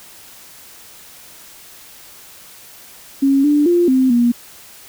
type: tone with pitch steps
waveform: sine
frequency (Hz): 274.1 / 293.9 / 348.6 / 260.1 / 239.1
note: C#4 / D4 / F4 / C4 / A#3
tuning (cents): -19 / +1 / -3 / -10 / +44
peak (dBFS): -10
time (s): 3.22-4.32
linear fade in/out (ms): 10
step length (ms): 220
effects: white hiss -41 dBFS RMS until 4.88 s